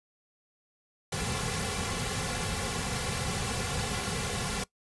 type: noise with comb filter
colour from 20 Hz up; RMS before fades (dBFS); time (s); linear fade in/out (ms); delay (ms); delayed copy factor
pink; -32; 1.12-4.64; 5; 3.2; -0.85
effects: noise-tail reverb RT60 0.1 s tail -20 dB re dry + resampled to 24000 Hz